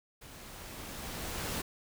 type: noise with level ramp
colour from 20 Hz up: pink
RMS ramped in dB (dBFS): -51 to -35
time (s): 0.21-1.62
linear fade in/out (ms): 10
effects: none